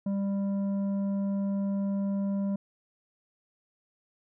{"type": "tone with tanh clipping", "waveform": "triangle", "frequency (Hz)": 198, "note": "G3", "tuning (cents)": 18, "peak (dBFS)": -28, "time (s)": [0.06, 2.56], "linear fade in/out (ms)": 5, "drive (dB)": 12, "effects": []}